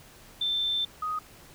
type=tone pair in turn; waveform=sine; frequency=3553 / 1248.2 Hz; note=A7 / D#6; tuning=+16 / +5 cents; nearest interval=octave + tritone; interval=1811 cents; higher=first; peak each=-25 / -28 dBFS; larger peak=first; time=0.41-0.85 / 1.02-1.19 s; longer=first; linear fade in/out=5 ms; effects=pink hiss -52 dBFS RMS until 1.54 s